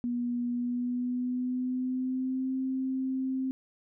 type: tone with pitch glide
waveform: sine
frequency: 241.9 to 262.3 Hz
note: B3 to C4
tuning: -36 to +4 cents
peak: -28 dBFS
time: 0.04-3.51 s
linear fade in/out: 0 ms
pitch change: +140 cents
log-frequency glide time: 0.49-2.56 s
effects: none